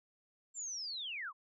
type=linear sweep; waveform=sine; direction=down; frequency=7459 to 998 Hz; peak=-39 dBFS; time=0.54-1.33 s; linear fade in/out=50 ms; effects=none